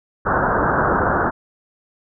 white low-pass noise, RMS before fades -18 dBFS, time 0.25-1.31 s, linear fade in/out 20 ms, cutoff 1600 Hz, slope 96 dB/octave, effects none

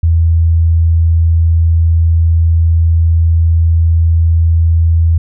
sine tone, 82.5 Hz, E2, 2 cents sharp, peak -6 dBFS, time 0.03-5.18 s, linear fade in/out 5 ms, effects none

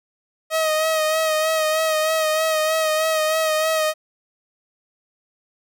sawtooth tone with vibrato, 630 Hz, D#5, 21 cents sharp, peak -14 dBFS, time 0.5-3.94 s, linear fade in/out 50 ms, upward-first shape sine, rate 3.2 Hz, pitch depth 31 cents each way, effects none

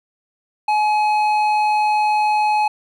sine tone with hard clipping, 847 Hz, G#5, 34 cents sharp, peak -16 dBFS, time 0.68-2.68 s, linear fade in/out 5 ms, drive 8 dB, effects none

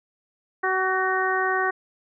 harmonic tone with a mistuned harmonic, 376.8 Hz, F#4, 32 cents sharp, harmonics 1 / 2 / 3 / 4 / 5, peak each -27 / -27 / -27 / -27 / -27 dBFS, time 0.63-1.71 s, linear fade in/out 10 ms, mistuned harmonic 5, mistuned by -26 cents, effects none

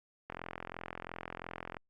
click train, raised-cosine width 0.5 ms, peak -25 dBFS, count 64, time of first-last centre 0.3-1.769 s, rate 42.9 Hz, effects Opus 48 kbps

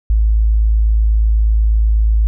sine tone, 54.1 Hz, A1, 29 cents flat, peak -9 dBFS, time 0.1-2.27 s, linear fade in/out 0 ms, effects none

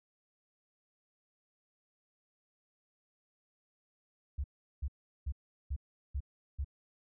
sine tone bursts, 69.3 Hz, C#2, in tune, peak -32 dBFS, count 6, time 4.38-6.646 s, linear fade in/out 10 ms, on 61 ms, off 380 ms, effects none

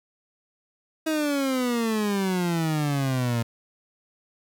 30% pulse exponential sweep, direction down, 320 to 114.6 Hz, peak -20 dBFS, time 1.06-3.43 s, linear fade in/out 10 ms, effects none

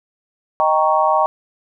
sine chord, Eb dominant seventh, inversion none, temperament equal, 622.3 / 784 / 932.3 / 1108.7 Hz, Eb5 / G5 / Bb5 / Db6, 0 / 0 / 0 / 0 cents, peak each -18 dBFS, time 0.6-1.26 s, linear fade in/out 0 ms, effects none

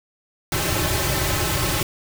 pink noise with comb filter, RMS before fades -22 dBFS, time 0.52-1.83 s, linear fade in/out 2 ms, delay 4.2 ms, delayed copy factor -1, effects none

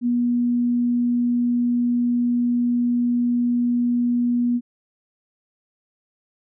sine tone, 241.6 Hz, B3, 38 cents flat, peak -17 dBFS, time 0.01-4.61 s, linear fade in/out 50 ms, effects none

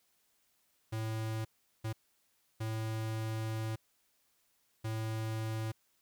square tone bursts at uneven times, 110.7 Hz, A2, 11 cents sharp, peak -35 dBFS, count 4, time 0.92-1.45 / 1.84-1.93 / 2.6-3.76 / 4.84-5.72 s, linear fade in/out 10 ms, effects white hiss -74 dBFS RMS until 6.01 s

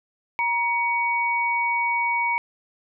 sine tone pair together, 946 / 2250 Hz, A#5 / C#7, +25 / +25 cents, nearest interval octave + minor third, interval 1500 cents, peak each -23 dBFS, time 0.39-2.38 s, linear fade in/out 0 ms, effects none

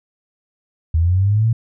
sine linear sweep, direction up, 78.2 to 117 Hz, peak -12 dBFS, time 0.94-1.53 s, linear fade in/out 5 ms, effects none

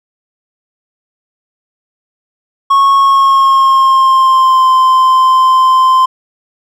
triangle tone with pitch glide, 1099 to 1039.1 Hz, C#6 to C6, -15 to -12 cents, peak -3 dBFS, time 2.7-6.06 s, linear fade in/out 10 ms, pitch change -97 cents, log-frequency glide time 2.95-4.69 s, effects none

